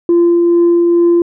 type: tone with tremolo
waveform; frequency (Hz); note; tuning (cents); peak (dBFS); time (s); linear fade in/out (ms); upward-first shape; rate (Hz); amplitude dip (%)
sine; 343.7; F4; -28; -4; 0.09-1.22; 2; triangle; 2.3; 25
effects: tanh soft clip ceiling -4 dBFS